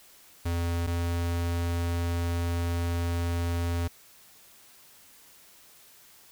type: tone pair in turn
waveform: square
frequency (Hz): 85.3 / 85.6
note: F2 / F2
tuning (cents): -40 / -34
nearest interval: unison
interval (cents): 6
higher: second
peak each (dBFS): -27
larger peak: neither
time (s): 0.45-0.87 / 0.87-3.88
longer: second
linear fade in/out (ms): 10
effects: white hiss -55 dBFS RMS until 6.31 s